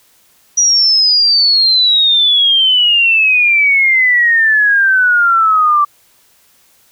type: exponential sweep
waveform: sine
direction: down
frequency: 5840 to 1163 Hz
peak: -7 dBFS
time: 0.57-5.85 s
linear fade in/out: 10 ms
effects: white hiss -51 dBFS RMS until 6.91 s